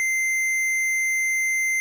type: tone with tanh clipping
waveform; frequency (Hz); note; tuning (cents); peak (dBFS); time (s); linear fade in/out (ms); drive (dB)
sine; 2081; C7; -10; -22; 0-1.8; 0; 13
effects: none